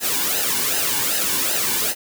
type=noise with flanger; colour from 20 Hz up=white; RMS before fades=-21 dBFS; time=0-1.95 s; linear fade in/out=50 ms; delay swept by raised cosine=0.87 to 1.59 ms; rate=2.6 Hz; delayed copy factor=-0.65; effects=none